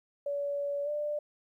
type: tone with pitch glide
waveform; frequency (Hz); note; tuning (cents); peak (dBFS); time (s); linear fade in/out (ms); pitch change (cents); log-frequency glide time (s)
sine; 570 to 592.8; C#5 to D5; +48 to +16; -30; 0.26-1.19; 5; +68; 0.84-0.89
effects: 12-bit